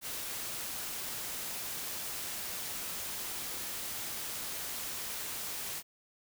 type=noise; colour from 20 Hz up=white; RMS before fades=-39 dBFS; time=0.01-5.83 s; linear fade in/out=50 ms; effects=none